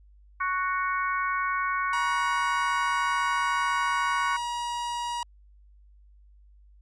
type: harmonic tone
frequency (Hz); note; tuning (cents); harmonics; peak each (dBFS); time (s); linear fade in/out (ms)
370; F#4; 0; 3 / 4 / 5 / 6; -27 / -30 / -37 / -35; 0.4-4.37; 10
type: tone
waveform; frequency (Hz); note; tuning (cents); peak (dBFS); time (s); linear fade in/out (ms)
45% pulse; 956; A#5; +43; -29; 1.93-5.23; 2
effects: added 50 Hz sine -52 dBFS peak until 6.81 s + resampled to 22050 Hz